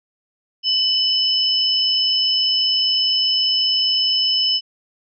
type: tone pair together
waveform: sine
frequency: 2989 / 5236 Hz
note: F#7 / E8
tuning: +17 / -13 cents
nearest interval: minor seventh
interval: 970 cents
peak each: -18 dBFS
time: 0.63-4.61 s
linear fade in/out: 50 ms
effects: none